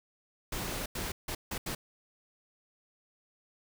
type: noise bursts at uneven times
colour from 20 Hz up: pink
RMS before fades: -36 dBFS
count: 5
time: 0.52-0.86 / 0.95-1.12 / 1.28-1.35 / 1.51-1.58 / 1.66-1.75 s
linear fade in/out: 5 ms
effects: none